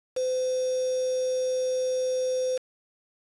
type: tone with quantisation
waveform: sine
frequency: 511 Hz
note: C5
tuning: 41 cents flat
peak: -24 dBFS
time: 0.16-2.58 s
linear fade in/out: 10 ms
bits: 6
effects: resampled to 24000 Hz